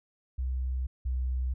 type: tone pair in turn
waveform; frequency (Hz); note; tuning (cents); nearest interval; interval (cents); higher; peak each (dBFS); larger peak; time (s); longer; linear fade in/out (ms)
sine; 64 / 63.48; C2 / B1; -38 / +48; unison; 14; first; -28 / -27; second; 0.38-0.87 / 1.05-1.54; neither; 10
effects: none